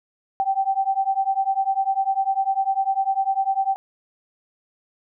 sine beating tone pair, 772 / 782 Hz, G5 / G5, -27 / -4 cents, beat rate 10 Hz, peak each -22 dBFS, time 0.4-3.76 s, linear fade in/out 0 ms, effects none

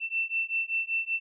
sine beating tone pair, 2679 / 2684.2 Hz, E7 / E7, +27 / +31 cents, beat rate 5.2 Hz, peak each -30 dBFS, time 0-1.2 s, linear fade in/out 50 ms, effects none

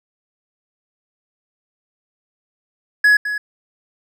triangle tone with echo, 1683 Hz, G#6, 23 cents sharp, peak -7 dBFS, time 3.04-3.17 s, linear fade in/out 5 ms, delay 210 ms, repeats 1, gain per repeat -11 dB, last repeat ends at 3.38 s, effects none

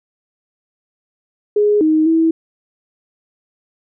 sine tone with pitch steps, 416.3 / 312.7 / 325.1 Hz, G#4 / D#4 / E4, +4 / +9 / -24 cents, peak -10 dBFS, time 1.56-2.31 s, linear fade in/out 5 ms, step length 250 ms, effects none

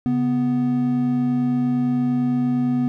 triangle tone pair together, 138.74 / 247.5 Hz, C#3 / B3, +2 / +4 cents, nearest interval minor seventh, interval 1002 cents, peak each -24 / -16 dBFS, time 0.06-2.88 s, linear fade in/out 0 ms, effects none

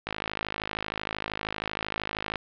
click train, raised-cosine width 0.3 ms, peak -13 dBFS, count 122, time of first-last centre 0.07-2.357 s, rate 52.9 Hz, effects low-pass 4000 Hz 12 dB/octave

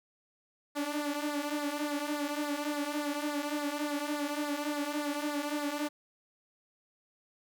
sawtooth tone with flanger, 293.1 Hz, D4, 3 cents flat, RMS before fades -34 dBFS, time 0.75-5.89 s, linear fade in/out 20 ms, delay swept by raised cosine 0.32 to 4.02 ms, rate 3.5 Hz, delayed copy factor -0.7, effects none

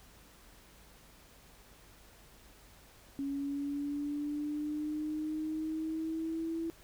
sine linear sweep, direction up, 277.2 to 330.3 Hz, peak -33 dBFS, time 3.19-6.7 s, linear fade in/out 0 ms, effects added 50 Hz sine -62 dBFS peak until 6.83 s + pink hiss -59 dBFS RMS until 6.83 s

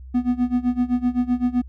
triangle tone with tremolo, 246.9 Hz, B3, in tune, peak -13 dBFS, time 0.14-1.62 s, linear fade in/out 10 ms, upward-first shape sine, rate 7.8 Hz, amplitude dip 90%, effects added 64 Hz sine -36 dBFS peak until 1.68 s

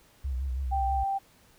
sine tone with vibrato, 65.41 Hz, C2, in tune, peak -28 dBFS, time 0.24-1.04 s, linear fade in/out 10 ms, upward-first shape sine, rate 6.1 Hz, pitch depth 92 cents each way
sine tone, 784 Hz, G5, in tune, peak -26 dBFS, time 0.71-1.19 s, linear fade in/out 20 ms
effects pink hiss -60 dBFS RMS until 1.58 s

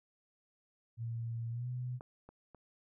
sine tone with pitch glide, 115.7 to 124.72 Hz, A#2 to B2, -13 to +17 cents, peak -36 dBFS, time 0.97-2 s, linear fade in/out 50 ms, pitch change +130 cents, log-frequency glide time 1.5-1.68 s
clicks, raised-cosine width 1 ms, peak -32 / -39 / -40 dBFS, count 3, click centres 2.009 / 2.29 / 2.547 s
effects none

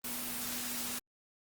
sine tone in noise, 243.5 Hz, B3, 24 cents flat, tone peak -46 dBFS, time 0.04-0.99 s, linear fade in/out 5 ms, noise white, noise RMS -38 dBFS, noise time 0.04-0.99 s, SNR -11 dB, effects Opus 24 kbps

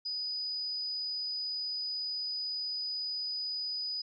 sine tone, 4969 Hz, D#8, 3 cents flat, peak -33 dBFS, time 0.05-4.02 s, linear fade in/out 10 ms, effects none

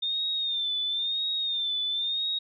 sine tone with vibrato, 3627 Hz, A#7, 48 cents flat, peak -26 dBFS, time 0.02-2.39 s, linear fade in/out 10 ms, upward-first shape sine, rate 0.98 Hz, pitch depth 69 cents each way, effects none

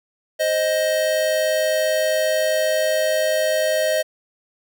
square tone pair together, 524.8 / 625 Hz, C5 / D#5, +5 / +8 cents, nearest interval minor third, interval 303 cents, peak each -25 / -19 dBFS, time 0.39-4.03 s, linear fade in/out 20 ms, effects none

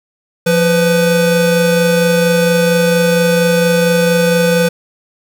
square tone pair together, 174.61 / 499.5 Hz, F3 / B4, 0 / +20 cents, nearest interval octave + tritone, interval 1820 cents, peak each -14 / -12 dBFS, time 0.46-4.69 s, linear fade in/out 10 ms, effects 8-bit

